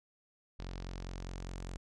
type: tone with low-pass filter sweep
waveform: sawtooth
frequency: 44.92 Hz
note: F1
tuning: 50 cents sharp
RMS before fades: -43 dBFS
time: 0.59-1.77 s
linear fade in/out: 0 ms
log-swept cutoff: 4800 to 7600 Hz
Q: 2
effects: none